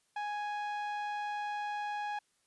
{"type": "tone with low-pass filter", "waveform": "sawtooth", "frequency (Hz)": 830.6, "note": "G#5", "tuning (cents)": 0, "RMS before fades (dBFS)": -37, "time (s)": [0.16, 2.19], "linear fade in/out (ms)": 5, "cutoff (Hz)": 2500, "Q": 0.55, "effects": ["white hiss -74 dBFS RMS until 2.46 s", "resampled to 24000 Hz"]}